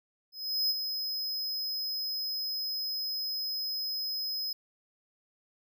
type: tone with ADSR envelope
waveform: square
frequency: 5080 Hz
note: D#8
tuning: 35 cents sharp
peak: -25 dBFS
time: 0.32-4.53 s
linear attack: 380 ms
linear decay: 30 ms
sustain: -7 dB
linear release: 5 ms
effects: none